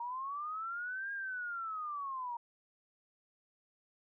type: linear two-way sweep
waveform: sine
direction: up then down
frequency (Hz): 932.3 to 1627 to 932.3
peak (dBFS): -37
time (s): 0-2.37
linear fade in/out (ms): 5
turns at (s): 1.12
effects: none